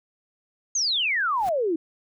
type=exponential sweep; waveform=sine; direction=down; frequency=6645 to 307.9 Hz; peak=-21 dBFS; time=0.75-1.76 s; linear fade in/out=5 ms
type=noise with exponential growth; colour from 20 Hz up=pink; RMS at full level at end=-37 dBFS; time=1.3-1.49 s; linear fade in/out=0 ms; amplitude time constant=41 ms
effects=none